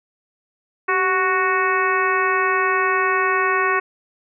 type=harmonic tone with a mistuned harmonic; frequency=370 Hz; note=F#4; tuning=in tune; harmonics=1 / 2 / 3 / 4 / 5 / 6 / 7; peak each=-23 / -29 / -20 / -24 / -23 / -28 / -29 dBFS; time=0.88-3.8 s; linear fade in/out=10 ms; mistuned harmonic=1; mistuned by=+71 cents; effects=none